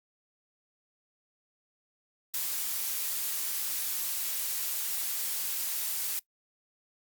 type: noise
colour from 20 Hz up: blue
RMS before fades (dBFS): -32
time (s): 2.34-6.19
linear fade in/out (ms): 0
effects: noise-tail reverb RT60 0.1 s tail -22 dB re dry + Opus 48 kbps